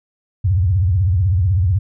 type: tone with vibrato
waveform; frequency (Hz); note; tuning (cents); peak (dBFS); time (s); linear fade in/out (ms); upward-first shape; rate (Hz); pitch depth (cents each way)
sine; 91.6; F#2; -17; -12; 0.44-1.79; 10; triangle; 16; 290
effects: none